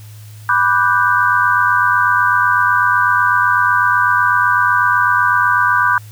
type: chord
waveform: sine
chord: G major seventh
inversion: first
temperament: equal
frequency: 987.8 / 1174.7 / 1480 / 1568 Hz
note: B5 / D6 / F#6 / G6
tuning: 0 / 0 / 0 / 0 cents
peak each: -16 dBFS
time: 0.49-5.98 s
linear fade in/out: 2 ms
effects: added 106 Hz sine -33 dBFS peak until 6.11 s + white hiss -45 dBFS RMS until 6.11 s